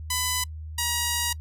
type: tone pair in turn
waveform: 5% pulse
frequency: 1001 / 954.2 Hz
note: B5 / A#5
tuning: +23 / +40 cents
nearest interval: minor second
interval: 83 cents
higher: first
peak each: -12 / -12 dBFS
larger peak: neither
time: 0.1-0.44 / 0.78-1.33 s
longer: second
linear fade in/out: 5 ms
effects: noise-tail reverb RT60 0.1 s tail -25 dB re dry + added 78 Hz sine -34 dBFS peak until 1.4 s